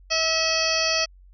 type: harmonic tone with a mistuned harmonic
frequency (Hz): 644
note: E5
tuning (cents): -41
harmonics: 1 / 2 / 3 / 4 / 5 / 7 / 8 / 9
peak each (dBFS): -27 / -31 / -31 / -27 / -32 / -26 / -28 / -30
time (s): 0.1-1.06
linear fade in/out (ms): 20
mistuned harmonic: 2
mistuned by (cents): +20
effects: added 46 Hz sine -47 dBFS peak until 1.33 s